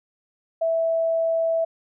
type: tone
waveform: sine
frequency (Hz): 657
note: E5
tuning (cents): -6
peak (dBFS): -19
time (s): 0.61-1.65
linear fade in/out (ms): 10
effects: none